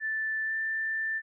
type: tone with pitch glide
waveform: sine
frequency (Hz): 1760 to 1775.3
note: A6 to A6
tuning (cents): 0 to +15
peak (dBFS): -28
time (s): 0-1.22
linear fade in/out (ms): 50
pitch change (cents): +15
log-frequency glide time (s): 0.44-0.54
effects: none